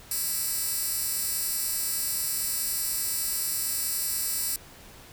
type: tone with high-pass filter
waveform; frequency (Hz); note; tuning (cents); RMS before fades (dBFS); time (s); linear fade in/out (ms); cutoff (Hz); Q
10% pulse; 329.6; E4; 0; -29; 0.11-4.56; 2; 9000; 0.79
effects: pink hiss -49 dBFS RMS until 5.12 s